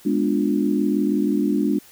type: chord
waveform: sine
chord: G# diminished seventh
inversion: none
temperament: equal with one note detuned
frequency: 207.7 / 246.9 / 293.7 / 352.5 Hz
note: G#3 / B3 / D4 / F4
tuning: 0 / 0 / 0 / +16 cents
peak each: -22 / -25 / -21 / -26 dBFS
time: 0.05-1.79 s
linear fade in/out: 10 ms
effects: white hiss -49 dBFS RMS until 1.91 s